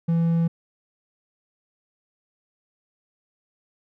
triangle tone, 166.8 Hz, E3, 21 cents sharp, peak -16 dBFS, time 0.08-0.48 s, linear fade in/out 10 ms, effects none

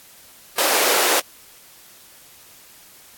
pink high-pass noise, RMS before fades -18 dBFS, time 0.58-1.2 s, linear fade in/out 5 ms, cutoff 380 Hz, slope 24 dB/octave, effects white hiss -47 dBFS RMS until 3.17 s + AAC 64 kbps

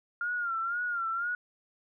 sine tone with vibrato, 1396.9 Hz, F6, in tune, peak -29 dBFS, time 0.21-1.35 s, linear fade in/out 2 ms, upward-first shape sine, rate 2 Hz, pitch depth 80 cents each way, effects none

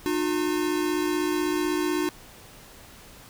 square tone pair together, 303.8 / 359.8 Hz, D#4 / F#4, -41 / -48 cents, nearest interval minor third, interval 293 cents, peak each -27 dBFS, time 0.06-2.09 s, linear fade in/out 0 ms, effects pink hiss -48 dBFS RMS until 3.29 s

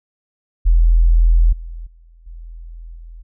sine tone with level steps, 41.6 Hz, E1, 17 cents sharp, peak -8 / -27 / -43 / -31 / -33 dBFS, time 0.65-3.23 s, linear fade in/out 20 ms, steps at 1.52 / 1.86 / 2.26 / 2.95 s, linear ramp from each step 10 ms, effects none

